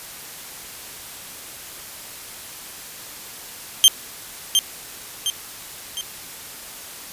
sawtooth tone with echo, 3151 Hz, G7, 8 cents sharp, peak -4 dBFS, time 3.84-3.88 s, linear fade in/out 0 ms, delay 710 ms, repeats 3, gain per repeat -6 dB, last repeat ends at 6.01 s, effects white hiss -37 dBFS RMS until 7.12 s + resampled to 32000 Hz

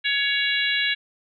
harmonic tone, 560 Hz, C#5, 18 cents sharp, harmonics 3 / 4 / 5 / 6 / 7, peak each -25 / -26 / -27 / -28 / -28 dBFS, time 0.04-0.95 s, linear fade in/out 20 ms, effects none

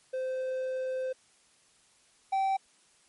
triangle tone pair in turn, 518 / 774.4 Hz, C5 / G5, -17 / -21 cents, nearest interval perfect fifth, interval 696 cents, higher second, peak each -28 / -23 dBFS, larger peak second, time 0.13-1.13 / 2.32-2.57 s, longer first, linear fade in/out 10 ms, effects white hiss -64 dBFS RMS until 3.08 s + MP3 48 kbps

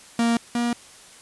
45% pulse tone pair in turn, 233.1 / 238.4 Hz, A#3 / A#3, 0 / +39 cents, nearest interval unison, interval 39 cents, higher second, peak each -18 / -21 dBFS, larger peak first, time 0.19-0.37 / 0.55-0.73 s, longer neither, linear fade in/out 2 ms, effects white hiss -47 dBFS RMS until 1.21 s + resampled to 24000 Hz

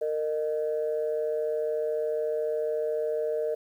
sine tone pair together, 460 / 614 Hz, A#4 / D#5, -23 / -23 cents, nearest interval perfect fourth, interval 500 cents, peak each -27 / -29 dBFS, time 0.01-3.55 s, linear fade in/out 10 ms, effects tanh soft clip ceiling -19 dBFS + 10-bit

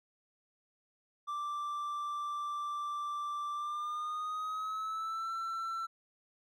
triangle tone with pitch glide, 1174.7 to 1341.6 Hz, D6 to E6, 0 to +30 cents, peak -33 dBFS, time 1.27-5.87 s, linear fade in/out 20 ms, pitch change +230 cents, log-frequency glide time 3.53-5.3 s, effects none

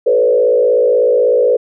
sine tone with frequency modulation, 494.6 Hz, B4, 3 cents sharp, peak -8 dBFS, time 0.06-1.57 s, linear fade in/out 10 ms, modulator 56.3 Hz, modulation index 1.1, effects none

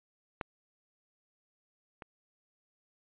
clicks, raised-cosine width 0.5 ms, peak -19 / -29 dBFS, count 2, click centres 0.412 / 2.022 s, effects resampled to 8000 Hz

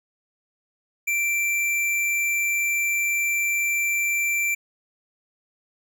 sine tone with hard clipping, 2349 Hz, D7, in tune, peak -22 dBFS, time 1.07-4.55 s, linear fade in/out 10 ms, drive 17 dB, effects none

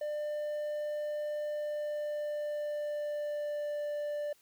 triangle tone with pitch glide, 597 to 589.5 Hz, D5 to D5, +28 to +6 cents, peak -31 dBFS, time 0.01-4.33 s, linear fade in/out 5 ms, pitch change -22 cents, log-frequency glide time 1.45-3.82 s, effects white hiss -66 dBFS RMS until 4.41 s

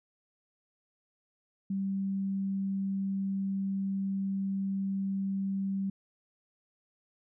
sine tone, 194.7 Hz, G3, 12 cents flat, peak -29 dBFS, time 1.7-5.9 s, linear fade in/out 5 ms, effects none

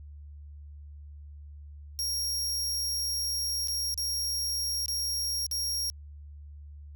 sawtooth tone with dropouts, 5588 Hz, F8, in tune, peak -26 dBFS, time 1.99-5.9 s, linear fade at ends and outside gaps 0 ms, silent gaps 3.674-3.683 / 3.942-3.977 / 4.859-4.882 / 5.465-5.513 s, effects added 73 Hz sine -43 dBFS peak until 6.95 s

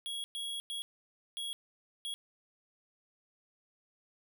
square tone bursts at uneven times, 3322 Hz, G#7, in tune, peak -37 dBFS, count 5, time 0.06-0.24 / 0.35-0.6 / 0.7-0.82 / 1.37-1.53 / 2.05-2.14 s, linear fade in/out 0 ms, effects none

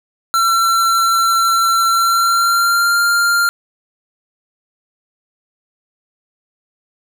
square tone with pitch glide, 1353 to 1395.1 Hz, E6 to F6, +45 to -2 cents, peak -12 dBFS, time 0.34-3.49 s, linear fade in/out 0 ms, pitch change +53 cents, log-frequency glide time 1.87-3 s, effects none

